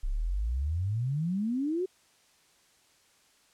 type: exponential sweep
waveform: sine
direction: up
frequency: 31.03 to 383.8 Hz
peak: -27 dBFS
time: 0.03-1.86 s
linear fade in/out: 10 ms
effects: white hiss -64 dBFS RMS until 3.53 s + low-pass 9000 Hz 12 dB/octave